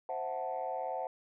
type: chord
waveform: sine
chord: F# half-diminished seventh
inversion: second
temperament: equal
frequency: 523.3 / 659.3 / 740 / 880 Hz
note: C5 / E5 / F#5 / A5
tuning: 0 / 0 / 0 / 0 cents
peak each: -39 / -40 / -37 / -40 dBFS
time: 0.09-1.07 s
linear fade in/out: 2 ms
effects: tanh soft clip ceiling -26 dBFS